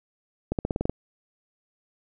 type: accelerating click train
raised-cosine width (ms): 2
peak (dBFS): -12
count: 8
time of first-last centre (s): 0.52-0.896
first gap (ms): 68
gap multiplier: 0.92
effects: none